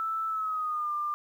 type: tone with pitch glide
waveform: sine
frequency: 1318.5 to 1195.2 Hz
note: E6 to D6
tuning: 0 to +30 cents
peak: -28 dBFS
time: 0-1.14 s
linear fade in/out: 0 ms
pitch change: -170 cents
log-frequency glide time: 0.28-0.91 s
effects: 10-bit